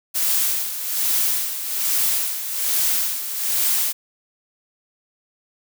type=noise with tremolo; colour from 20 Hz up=blue; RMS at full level=-19 dBFS; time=0.14-3.93 s; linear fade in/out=20 ms; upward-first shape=sine; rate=1.2 Hz; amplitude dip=65%; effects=none